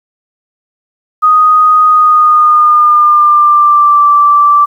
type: tone with pitch glide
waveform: sine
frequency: 1244.5 to 1167.9 Hz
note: D#6 to D6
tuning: 0 to -10 cents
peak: -3 dBFS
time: 1.22-4.66 s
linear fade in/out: 20 ms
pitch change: -110 cents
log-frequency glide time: 1.87-4.06 s
effects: 7-bit